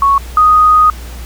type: tone pair in turn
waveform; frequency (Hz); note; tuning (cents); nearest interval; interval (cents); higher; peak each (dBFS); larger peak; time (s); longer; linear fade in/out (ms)
sine; 1108.7 / 1244.5; C#6 / D#6; 0 / 0; major second; 200; second; -6 / -4; second; 0.02-0.18 / 0.37-0.9; second; 2
effects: added 60 Hz sine -25 dBFS peak until 1.25 s + pink hiss -34 dBFS RMS until 1.25 s